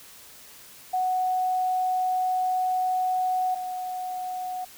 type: tone pair in turn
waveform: sine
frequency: 740 / 736 Hz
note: F#5 / F#5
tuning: 0 / -9 cents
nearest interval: unison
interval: 9 cents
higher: first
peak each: -22 / -29 dBFS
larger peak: first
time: 0.93-3.55 / 3.55-4.65 s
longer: first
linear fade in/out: 10 ms
effects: white hiss -48 dBFS RMS until 4.77 s